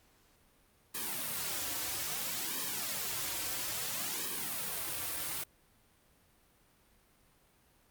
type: noise with flanger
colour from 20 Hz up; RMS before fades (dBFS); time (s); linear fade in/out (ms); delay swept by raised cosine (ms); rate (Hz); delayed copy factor
white; -37; 0.94-5.44; 10; 1.4 to 4.9; 0.6; -0.8
effects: pink hiss -67 dBFS RMS until 7.9 s + Opus 48 kbps